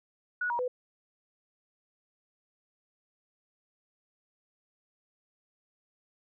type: tone with pitch steps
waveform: sine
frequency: 1464 / 952 / 499.9 Hz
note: F#6 / A#5 / B4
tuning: -19 / +36 / +21 cents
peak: -28 dBFS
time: 0.41-0.68 s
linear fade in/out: 5 ms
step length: 90 ms
effects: none